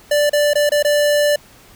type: tone with dropouts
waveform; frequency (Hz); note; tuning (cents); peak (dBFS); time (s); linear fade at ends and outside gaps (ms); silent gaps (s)
square; 587.3; D5; 0; -13; 0.11-1.36; 5; 0.296-0.331 / 0.535-0.554 / 0.693-0.718 / 0.827-0.847
effects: pink hiss -46 dBFS RMS until 1.75 s